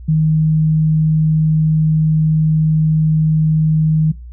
sine tone, 156.8 Hz, D#3, 14 cents sharp, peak -10 dBFS, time 0.08-4.12 s, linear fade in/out 10 ms, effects noise-tail reverb RT60 0.3 s tail -23 dB re dry + added 60 Hz sine -30 dBFS peak until 4.32 s

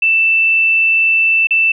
sine tone with dropouts, 2658 Hz, E7, 14 cents sharp, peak -9 dBFS, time 0.02-1.72 s, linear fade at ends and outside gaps 5 ms, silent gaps 1.471-1.507 s, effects none

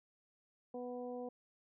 harmonic tone, 246.9 Hz, B3, in tune, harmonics 1 / 2 / 3 / 4, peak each -46 / -43 / -50 / -59 dBFS, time 0.74-1.29 s, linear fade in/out 5 ms, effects none

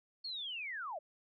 sine linear sweep, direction down, 4403 to 556 Hz, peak -39 dBFS, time 0.24-0.99 s, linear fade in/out 10 ms, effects none

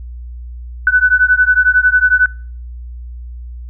sine beating tone pair, 1491 / 1502 Hz, F#6 / F#6, +13 / +26 cents, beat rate 11 Hz, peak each -11 dBFS, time 0.87-2.26 s, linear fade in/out 2 ms, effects noise-tail reverb RT60 0.5 s tail -25 dB re dry + added 60 Hz sine -26 dBFS peak until 3.69 s

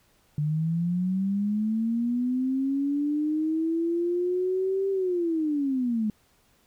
sine linear two-way sweep, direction up then down, 146.83 to 392.4 to 208.5 Hz, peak -23 dBFS, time 0.38-6.1 s, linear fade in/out 2 ms, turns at 4.9 s, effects pink hiss -64 dBFS RMS until 6.66 s

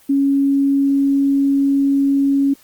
sine tone, 277.1 Hz, C#4, 1 cent flat, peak -12 dBFS, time 0.09-2.54 s, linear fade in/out 10 ms, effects white hiss -50 dBFS RMS until 2.63 s + Opus 24 kbps

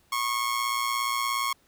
sawtooth tone with amplitude modulation, 1092 Hz, C#6, 26 cents flat, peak -19 dBFS, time 0.12-1.53 s, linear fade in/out 5 ms, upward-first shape sine, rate 117 Hz, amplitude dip 60%, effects pink hiss -64 dBFS RMS until 1.67 s

